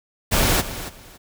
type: noise with echo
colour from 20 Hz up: pink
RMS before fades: -18 dBFS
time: 0.31-0.62 s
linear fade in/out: 20 ms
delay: 280 ms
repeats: 2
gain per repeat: -13 dB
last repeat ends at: 1.18 s
effects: none